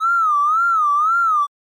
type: tone with vibrato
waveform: triangle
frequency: 1266 Hz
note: D#6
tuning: 30 cents sharp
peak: -9 dBFS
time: 0-1.47 s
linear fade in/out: 50 ms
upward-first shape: sine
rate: 1.9 Hz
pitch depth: 160 cents each way
effects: tanh soft clip ceiling -11 dBFS + MP3 96 kbps